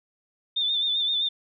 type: tone with vibrato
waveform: sine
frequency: 3576 Hz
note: A7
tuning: 27 cents sharp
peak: -22 dBFS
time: 0.56-1.29 s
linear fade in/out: 10 ms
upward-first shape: sine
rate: 7.7 Hz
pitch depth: 50 cents each way
effects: none